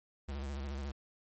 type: tone with vibrato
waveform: square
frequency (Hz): 69.4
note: C#2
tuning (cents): +3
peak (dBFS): -38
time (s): 0.28-0.92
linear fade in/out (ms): 10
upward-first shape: square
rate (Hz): 14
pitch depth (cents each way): 64
effects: MP3 32 kbps